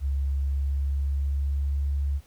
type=tone with pitch glide; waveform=sine; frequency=69 to 70.33 Hz; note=C#2 to C#2; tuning=-7 to +26 cents; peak=-23 dBFS; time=0-2.21 s; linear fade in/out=50 ms; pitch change=+33 cents; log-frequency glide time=0.37-1.96 s; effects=pink hiss -59 dBFS RMS until 2.26 s